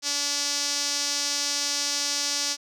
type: tone with band-pass filter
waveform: sawtooth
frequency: 287.1 Hz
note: D4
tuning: 39 cents flat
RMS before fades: -27 dBFS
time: 0.02-2.57 s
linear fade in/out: 50 ms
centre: 5500 Hz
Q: 3.2
effects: none